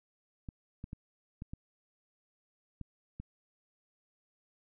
clicks, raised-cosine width 5 ms, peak -29 dBFS, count 7, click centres 0.488 / 0.841 / 0.931 / 1.421 / 1.535 / 2.813 / 3.2 s, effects none

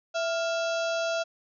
harmonic tone with a mistuned harmonic, 663 Hz, E5, 10 cents sharp, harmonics 1 / 2 / 4 / 5 / 6 / 7 / 8 / 9 / 10, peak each -27 / -33 / -39 / -41 / -43 / -44 / -45 / -46 / -47 dBFS, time 0.14-1.24 s, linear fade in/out 20 ms, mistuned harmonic 2, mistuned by +93 cents, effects none

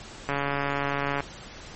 click train, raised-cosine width 0.5 ms, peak -12 dBFS, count 130, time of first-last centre 0.29-1.205 s, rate 141 Hz, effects pink hiss -43 dBFS RMS until 1.75 s + MP3 32 kbps

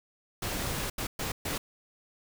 pink noise bursts at uneven times, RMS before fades -33 dBFS, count 4, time 0.42-0.9 / 0.98-1.07 / 1.19-1.32 / 1.45-1.58 s, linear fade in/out 5 ms, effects none

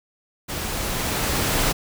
pink noise with level ramp, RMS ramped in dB -29 to -20 dBFS, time 0.48-1.73 s, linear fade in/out 20 ms, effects none

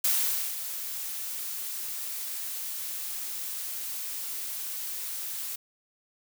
blue noise with ADSR envelope, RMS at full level -24 dBFS, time 0.04-5.56 s, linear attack 5 ms, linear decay 500 ms, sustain -11 dB, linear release 9 ms, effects none

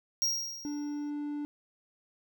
square tone with exponential decay, 5620 Hz, F8, 10 cents sharp, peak -25 dBFS, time 0.22-1.1 s, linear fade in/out 0 ms, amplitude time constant 190 ms
triangle tone, 293.3 Hz, D4, 2 cents flat, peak -31 dBFS, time 0.65-1.45 s, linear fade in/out 0 ms
effects none

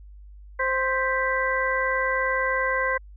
harmonic tone with a mistuned harmonic, 523.3 Hz, C5, in tune, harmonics 1 / 2 / 3 / 4, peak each -27 / -27 / -27 / -27 dBFS, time 0.59-2.98 s, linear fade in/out 10 ms, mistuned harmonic 4, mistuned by -100 cents, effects added 50 Hz sine -42 dBFS peak until 3.16 s

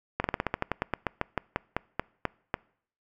slowing click train, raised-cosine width 0.5 ms, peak -11 dBFS, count 19, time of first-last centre 0.2-2.541 s, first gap 42 ms, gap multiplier 1.12, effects noise-tail reverb RT60 0.6 s tail -25 dB re dry

